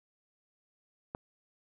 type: click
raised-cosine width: 1 ms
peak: -23 dBFS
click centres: 1.149 s
effects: none